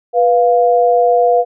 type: tone pair together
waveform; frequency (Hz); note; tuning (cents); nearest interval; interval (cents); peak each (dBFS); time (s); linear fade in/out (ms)
sine; 490.4 / 698.5; B4 / F5; -12 / 0; tritone; 612; -11; 0.13-1.45; 50
effects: none